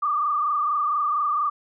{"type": "tone with frequency modulation", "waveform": "sine", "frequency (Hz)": 1189, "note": "D6", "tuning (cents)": 21, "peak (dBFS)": -20, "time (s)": [0.02, 1.5], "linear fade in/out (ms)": 10, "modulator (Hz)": 24.3, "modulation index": 1.9, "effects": []}